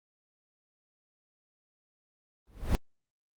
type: noise with exponential growth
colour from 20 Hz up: brown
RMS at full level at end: -22 dBFS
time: 2.47-2.75 s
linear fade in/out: 0 ms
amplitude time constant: 59 ms
effects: Opus 24 kbps